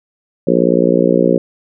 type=harmonic tone; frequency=59.5 Hz; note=A#1; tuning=36 cents sharp; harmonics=3 / 4 / 5 / 6 / 7 / 8 / 9; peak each=-17 / -17 / -17 / -17 / -17 / -17 / -17 dBFS; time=0.47-1.38 s; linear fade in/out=5 ms; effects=none